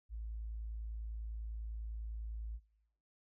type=tone; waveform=sine; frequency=55 Hz; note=A1; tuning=in tune; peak=-40 dBFS; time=0.09-2.6 s; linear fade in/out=50 ms; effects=noise-tail reverb RT60 1.0 s tail -23 dB re dry